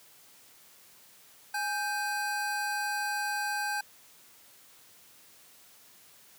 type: tone pair together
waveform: square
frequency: 829.6 / 1566 Hz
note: G#5 / G6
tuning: -2 / -2 cents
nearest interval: major seventh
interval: 1100 cents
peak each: -34 / -33 dBFS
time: 1.54-3.81 s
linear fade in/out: 5 ms
effects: white hiss -57 dBFS RMS until 6.38 s + high-pass 80 Hz 12 dB/octave